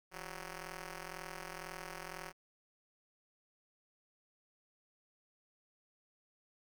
5% pulse ring-modulated tone, 185 Hz, F#3, in tune, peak -30 dBFS, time 0.11-2.33 s, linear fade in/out 50 ms, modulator 206 Hz, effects none

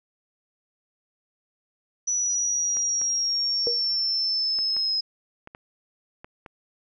sine linear sweep, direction down, 5920 to 5100 Hz, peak -22 dBFS, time 2.07-5.01 s, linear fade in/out 10 ms
clicks, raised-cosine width 0.5 ms, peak -26 dBFS, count 8, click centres 2.769 / 3.016 / 4.588 / 4.766 / 5.474 / 5.549 / 6.245 / 6.462 s
sine tone with exponential decay, 472.9 Hz, A#4, 25 cents sharp, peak -21 dBFS, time 3.67-3.83 s, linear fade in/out 0 ms, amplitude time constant 33 ms
effects none

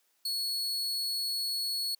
40% pulse tone, 4373 Hz, C#8, 24 cents flat, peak -29 dBFS, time 0.25-1.95 s, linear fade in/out 5 ms, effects white hiss -72 dBFS RMS until 1.99 s + high-pass 300 Hz 12 dB/octave

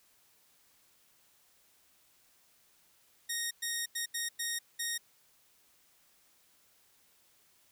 10% pulse tone bursts at uneven times, 1864.7 Hz, A#6, in tune, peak -24 dBFS, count 6, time 3.29-3.51 / 3.62-3.86 / 3.95-4.06 / 4.14-4.29 / 4.39-4.59 / 4.79-4.98 s, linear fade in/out 10 ms, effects white hiss -67 dBFS RMS until 7.71 s

